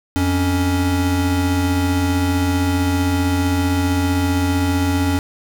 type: tone pair together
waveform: square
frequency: 88.19 / 280 Hz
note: F2 / C#4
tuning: +17 / +18 cents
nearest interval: octave + minor sixth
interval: 2001 cents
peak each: -19 dBFS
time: 0.16-5.19 s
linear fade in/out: 0 ms
effects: none